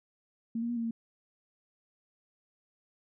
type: tone with pitch steps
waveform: sine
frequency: 228.6 / 234.8 / 239.7 / 230.8 / 228.9 Hz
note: A#3 / A#3 / A#3 / A#3 / A#3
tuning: -34 / +13 / +48 / -17 / -31 cents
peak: -30 dBFS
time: 0.55-0.91 s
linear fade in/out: 5 ms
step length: 72 ms
effects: none